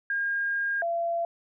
sine tone pair in turn, 1617 / 679.9 Hz, G#6 / F5, -47 / -47 cents, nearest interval octave + minor third, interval 1500 cents, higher first, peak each -25 dBFS, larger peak neither, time 0.1-0.82 / 0.82-1.25 s, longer first, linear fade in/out 2 ms, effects none

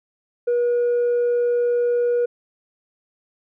triangle tone with tanh clipping, 481.6 Hz, B4, 44 cents flat, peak -17 dBFS, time 0.47-2.26 s, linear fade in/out 10 ms, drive 6 dB, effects none

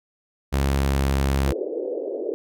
sawtooth tone with pitch glide, 68.7 to 68.23 Hz, C#2 to C#2, -15 to -27 cents, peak -15 dBFS, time 0.52-1.53 s, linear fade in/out 20 ms, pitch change -12 cents, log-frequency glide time 0.77-1.05 s
white band-pass noise, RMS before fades -28 dBFS, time 1.47-2.34 s, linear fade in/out 0 ms, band 330 to 520 Hz, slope 48 dB/octave
effects none

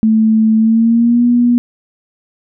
sine tone with pitch glide, 220 to 241.3 Hz, A3 to B3, 0 to -40 cents, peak -7 dBFS, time 0.03-1.58 s, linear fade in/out 0 ms, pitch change +160 cents, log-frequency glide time 0.57-1.24 s, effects none

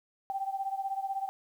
sine beating tone pair, 776 / 792 Hz, G5 / G5, -18 / +18 cents, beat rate 16 Hz, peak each -33 / -36 dBFS, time 0.3-1.29 s, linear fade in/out 0 ms, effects 10-bit

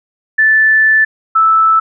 sine tone pair in turn, 1755 / 1314.8 Hz, A6 / E6, -5 / -5 cents, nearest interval perfect fourth, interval 500 cents, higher first, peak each -6 dBFS, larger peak neither, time 0.38-1.05 / 1.35-1.8 s, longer first, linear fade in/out 10 ms, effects none

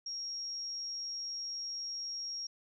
sine tone, 5588 Hz, F8, in tune, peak -37 dBFS, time 0.06-2.47 s, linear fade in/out 5 ms, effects none

